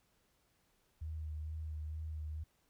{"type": "tone with vibrato", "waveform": "sine", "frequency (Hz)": 77.7, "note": "D#2", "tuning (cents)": -2, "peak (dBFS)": -39, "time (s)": [1.01, 2.44], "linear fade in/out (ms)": 10, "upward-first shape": "sine", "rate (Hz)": 2.2, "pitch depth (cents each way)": 25, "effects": ["pink hiss -75 dBFS RMS until 2.69 s"]}